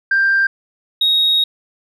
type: tone pair in turn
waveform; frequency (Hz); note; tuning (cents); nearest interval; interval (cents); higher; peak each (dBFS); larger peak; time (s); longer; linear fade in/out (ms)
sine; 1583 / 3765; G6 / A#7; +17 / +16; octave + minor third; 1499; second; -10; neither; 0.11-0.47 / 1.01-1.44; second; 5
effects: tanh soft clip ceiling -8 dBFS